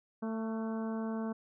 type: harmonic tone with a mistuned harmonic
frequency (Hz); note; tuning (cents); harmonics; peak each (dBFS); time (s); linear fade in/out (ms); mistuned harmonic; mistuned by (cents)
222.7; A3; +21; 1 / 2 / 3 / 4 / 5 / 6 / 7; -34 / -42 / -45 / -48 / -49 / -54 / -54; 0.22-1.33; 10; 7; -34
effects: none